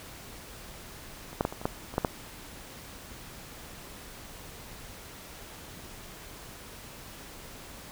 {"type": "clicks", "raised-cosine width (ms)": 1, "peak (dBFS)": [-30, -10, -12, -24, -26, -12, -26, -11, -10], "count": 9, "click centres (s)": [1.33, 1.409, 1.451, 1.525, 1.615, 1.655, 1.94, 1.981, 2.048], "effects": ["pink hiss -46 dBFS RMS until 7.91 s"]}